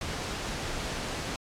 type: noise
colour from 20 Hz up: pink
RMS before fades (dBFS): -34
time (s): 0.01-1.36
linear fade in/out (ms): 2
effects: low-pass 7000 Hz 12 dB/octave + AAC 64 kbps